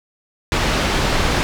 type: low-pass noise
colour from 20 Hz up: pink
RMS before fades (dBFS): -18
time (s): 0.52-1.43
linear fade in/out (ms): 0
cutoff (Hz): 4900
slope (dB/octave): 12
effects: none